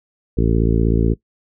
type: harmonic tone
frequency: 56.2 Hz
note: A1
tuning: 37 cents sharp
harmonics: 1 / 2 / 3 / 4 / 5 / 6 / 7 / 8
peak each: -17 / -20 / -22 / -23 / -24 / -25 / -25 / -26 dBFS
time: 0.37-1.14 s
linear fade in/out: 10 ms
effects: noise-tail reverb RT60 0.1 s tail -19 dB re dry